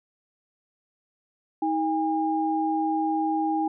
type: tone pair together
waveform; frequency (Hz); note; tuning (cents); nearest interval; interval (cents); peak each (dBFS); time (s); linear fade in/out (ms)
sine; 317.5 / 810.3; D#4 / G#5; +35 / -43; octave + major third; 1622; -25; 1.62-3.68; 5
effects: none